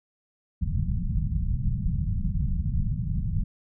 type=low-pass noise; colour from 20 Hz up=pink; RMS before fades=-26 dBFS; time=0.61-3.44 s; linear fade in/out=10 ms; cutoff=190 Hz; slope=48 dB/octave; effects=none